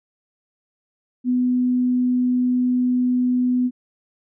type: tone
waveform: sine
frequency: 249.5 Hz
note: B3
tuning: 18 cents sharp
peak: -16 dBFS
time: 1.24-3.71 s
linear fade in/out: 50 ms
effects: none